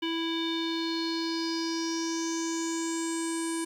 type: tone with low-pass filter sweep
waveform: square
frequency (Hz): 329.6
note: E4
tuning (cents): 0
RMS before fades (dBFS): -31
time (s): 0.02-3.65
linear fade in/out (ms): 10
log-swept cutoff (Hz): 3200 to 9300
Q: 6.9
effects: 10-bit